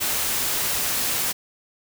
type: noise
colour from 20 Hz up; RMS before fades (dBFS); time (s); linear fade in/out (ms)
white; -24; 0-1.33; 20
effects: none